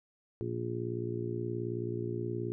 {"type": "harmonic tone", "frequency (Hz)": 58.8, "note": "A#1", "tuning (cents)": 16, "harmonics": [2, 3, 4, 5, 6, 7], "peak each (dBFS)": [-37, -46, -43, -45, -37, -40], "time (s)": [0.41, 2.52], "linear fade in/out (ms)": 0, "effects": []}